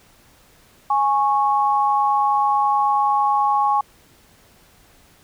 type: tone pair together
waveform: sine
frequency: 830.6 / 1101.4 Hz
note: G#5 / C#6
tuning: 0 / -11 cents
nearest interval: perfect fourth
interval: 489 cents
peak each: -17 / -19 dBFS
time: 0.9-3.81 s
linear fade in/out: 5 ms
effects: pink hiss -53 dBFS RMS until 5.23 s